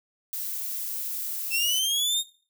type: noise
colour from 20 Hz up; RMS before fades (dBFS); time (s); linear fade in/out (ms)
violet; -32; 0.33-1.79; 0
type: linear sweep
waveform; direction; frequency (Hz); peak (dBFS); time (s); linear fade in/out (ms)
sawtooth; up; 2637 to 3729; -20; 1.5-2.24; 50
effects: noise-tail reverb RT60 0.4 s tail -18 dB re dry